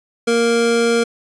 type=tone pair together; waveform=square; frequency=233.1 / 466.2 Hz; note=A#3 / A#4; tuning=0 / 0 cents; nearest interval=octave; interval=1200 cents; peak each=-20 / -15 dBFS; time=0.27-1.04 s; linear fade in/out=10 ms; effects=resampled to 22050 Hz